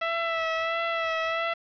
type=tone with vibrato; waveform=15% pulse; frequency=659.3 Hz; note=E5; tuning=in tune; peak=-19 dBFS; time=0.01-1.54 s; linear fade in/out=10 ms; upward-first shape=sine; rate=1.5 Hz; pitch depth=29 cents each way; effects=resampled to 11025 Hz + 8-bit